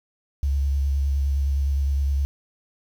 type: tone with vibrato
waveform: sine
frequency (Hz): 69.4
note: C#2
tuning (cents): +3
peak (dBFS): -19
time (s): 0.43-2.25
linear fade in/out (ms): 0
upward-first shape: square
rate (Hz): 9.7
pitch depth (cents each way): 24
effects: 8-bit